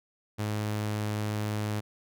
sawtooth tone, 105.8 Hz, G#2, 33 cents sharp, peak -25 dBFS, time 0.38-1.81 s, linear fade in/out 20 ms, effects none

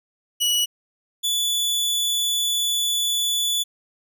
sawtooth tone pair in turn, 2931 / 3457 Hz, F#7 / A7, -17 / -31 cents, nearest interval minor third, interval 286 cents, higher second, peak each -15 / -17 dBFS, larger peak first, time 0.4-0.66 / 1.23-3.64 s, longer second, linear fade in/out 20 ms, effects none

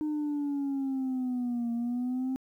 sine linear two-way sweep, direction down then up, 306.2 to 233.1 to 263.8 Hz, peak -26 dBFS, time 0.01-2.36 s, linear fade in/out 0 ms, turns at 1.72 s, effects tanh soft clip ceiling -27 dBFS + 11-bit

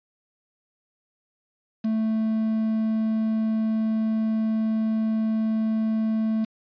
triangle tone with quantisation, 220.3 Hz, A3, 2 cents sharp, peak -19 dBFS, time 1.84-6.45 s, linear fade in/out 10 ms, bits 7, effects resampled to 11025 Hz

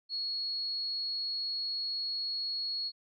sine tone, 4334 Hz, C#8, 40 cents flat, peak -32 dBFS, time 0.09-2.92 s, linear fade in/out 50 ms, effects none

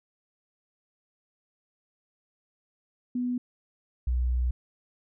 sine tone pair in turn, 247 / 61.75 Hz, B3 / B1, 0 / 0 cents, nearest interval 2 octaves, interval 2400 cents, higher first, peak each -26 / -23 dBFS, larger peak second, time 3.15-3.38 / 4.07-4.51 s, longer second, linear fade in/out 5 ms, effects none

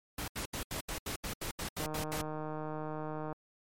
pink noise bursts, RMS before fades -38 dBFS, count 12, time 0.18-2.216 s, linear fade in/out 5 ms, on 100 ms, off 76 ms
click train, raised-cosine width 1 ms, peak -26 dBFS, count 236, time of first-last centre 1.8-3.326 s, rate 154 Hz
effects MP3 64 kbps

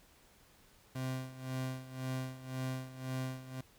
30% pulse tone with tremolo, 130 Hz, C3, 11 cents flat, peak -32 dBFS, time 0.95-3.61 s, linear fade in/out 5 ms, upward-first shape sine, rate 1.9 Hz, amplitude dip 80%, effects pink hiss -64 dBFS RMS until 3.78 s

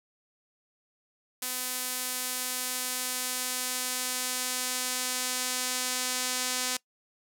sawtooth tone with band-pass filter sweep, 253 Hz, B3, 42 cents sharp, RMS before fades -32 dBFS, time 1.42-6.77 s, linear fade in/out 5 ms, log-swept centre 12000 to 7600 Hz, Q 0.81, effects noise-tail reverb RT60 0.1 s tail -22 dB re dry

